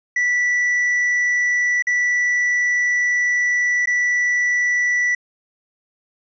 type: tone with dropouts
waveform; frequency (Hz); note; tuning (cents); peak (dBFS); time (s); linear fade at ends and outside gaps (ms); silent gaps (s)
triangle; 1962; B6; -12; -14; 0.16-5.15; 5; 1.824-1.869 / 3.858-3.872
effects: resampled to 16000 Hz